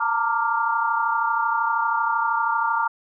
sine chord, Bb major seventh, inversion third, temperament equal with one note detuned, 899.5 / 932.3 / 1174.7 / 1396.9 Hz, A5 / Bb5 / D6 / F6, +38 / 0 / 0 / 0 cents, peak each -25 dBFS, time 0-2.88 s, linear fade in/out 10 ms, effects none

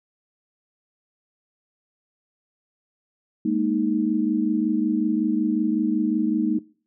sine chord, Ab suspended second, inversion none, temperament equal, 207.7 / 233.1 / 311.1 Hz, Ab3 / Bb3 / Eb4, 0 / 0 / 0 cents, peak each -25 / -24 / -23 dBFS, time 3.45-6.59 s, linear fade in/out 5 ms, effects noise-tail reverb RT60 0.4 s tail -20 dB re dry

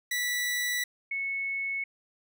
sawtooth / sine tone pair in turn, 1962 / 2202 Hz, B6 / C#7, -12 / -12 cents, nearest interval major second, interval 200 cents, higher second, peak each -24 / -29 dBFS, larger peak first, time 0.11-0.84 / 1.11-1.84 s, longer neither, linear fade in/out 5 ms, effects none

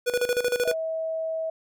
square tone with tremolo, 489.2 Hz, B4, 16 cents flat, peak -21 dBFS, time 0.06-0.74 s, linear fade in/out 20 ms, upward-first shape square, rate 13 Hz, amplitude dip 75%
sine tone, 645 Hz, E5, 38 cents flat, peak -26 dBFS, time 0.65-1.5 s, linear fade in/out 5 ms
effects none

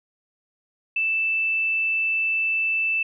sine tone, 2645 Hz, E7, 5 cents sharp, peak -20 dBFS, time 0.96-3.03 s, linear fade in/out 5 ms, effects none

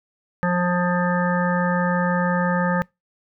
harmonic tone, 177.4 Hz, F3, 27 cents sharp, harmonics 1 / 3 / 5 / 7 / 9 / 10, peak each -20 / -25 / -27 / -28 / -30 / -30 dBFS, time 0.43-2.82 s, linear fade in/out 0 ms, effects noise-tail reverb RT60 0.2 s tail -24 dB re dry

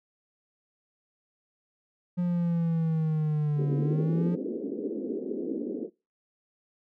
triangle exponential two-way sweep, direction down then up, 178.2 to 143.1 to 178.2 Hz, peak -22 dBFS, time 2.17-4.36 s, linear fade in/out 20 ms, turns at 3.77 s
white band-pass noise, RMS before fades -33 dBFS, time 3.56-5.9 s, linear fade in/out 50 ms, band 220 to 440 Hz, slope 48 dB/octave
effects noise-tail reverb RT60 0.3 s tail -25 dB re dry

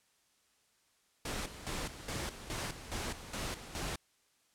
pink noise with tremolo, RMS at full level -38 dBFS, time 1.25-3.96 s, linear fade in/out 5 ms, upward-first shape square, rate 2.4 Hz, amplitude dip 70%, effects white hiss -72 dBFS RMS until 4.54 s + low-pass 10000 Hz 12 dB/octave

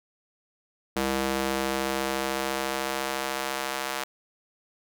square tone with high-pass filter sweep, 67 Hz, C2, 42 cents sharp, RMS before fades -29 dBFS, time 0.96-4.04 s, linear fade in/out 5 ms, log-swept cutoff 260 to 810 Hz, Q 0.73, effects none

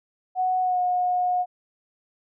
sine tone with pitch glide, 740 to 723.1 Hz, F#5 to F#5, 0 to -40 cents, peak -20 dBFS, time 0.35-1.46 s, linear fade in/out 50 ms, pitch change -40 cents, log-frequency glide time 0.61-0.8 s, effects none

